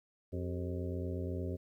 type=harmonic tone with a mistuned harmonic; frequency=88.4 Hz; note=F2; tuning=22 cents sharp; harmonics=1 / 2 / 3 / 4 / 5 / 6 / 7; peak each=-37 / -44 / -43 / -43 / -48 / -47 / -51 dBFS; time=0.32-1.57 s; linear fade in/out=20 ms; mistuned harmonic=4; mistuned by=+120 cents; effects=12-bit